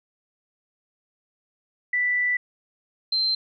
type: tone pair in turn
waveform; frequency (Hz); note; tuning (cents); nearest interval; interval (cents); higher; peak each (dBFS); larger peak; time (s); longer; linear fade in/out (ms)
sine; 1975.5 / 4121; B6 / C8; 0 / -27; octave + minor second; 1273; second; -20; neither; 1.93-2.37 / 3.12-3.35; first; 5
effects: none